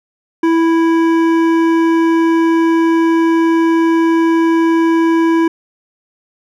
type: tone with hard clipping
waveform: sine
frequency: 329.6 Hz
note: E4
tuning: in tune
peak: -11 dBFS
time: 0.43-5.48 s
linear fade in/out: 5 ms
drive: 12 dB
effects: none